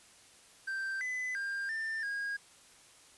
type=tone with pitch steps; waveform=triangle; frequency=1567 / 2009 / 1598 / 1789 / 1633 Hz; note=G6 / B6 / G6 / A6 / G#6; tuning=-1 / +29 / +33 / +28 / -30 cents; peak=-32 dBFS; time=0.67-2.37 s; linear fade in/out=10 ms; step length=340 ms; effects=white hiss -59 dBFS RMS until 3.17 s + resampled to 24000 Hz